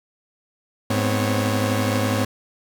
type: tone cluster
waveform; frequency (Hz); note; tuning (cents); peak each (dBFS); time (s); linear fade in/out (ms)
sawtooth; 104.5 / 247.4 / 259.6 / 549; G#2 / B3 / C4 / C#5; +11 / +3 / -13 / -17; -18 / -22 / -23 / -23; 0.9-2.25; 5
effects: none